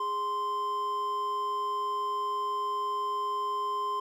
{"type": "tone pair together", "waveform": "triangle", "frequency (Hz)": [413.1, 1041], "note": ["G#4", "C6"], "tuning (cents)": [-9, -9], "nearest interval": "octave + major third", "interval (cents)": 1600, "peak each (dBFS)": [-37, -27], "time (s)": [0, 4], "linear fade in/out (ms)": 5, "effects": []}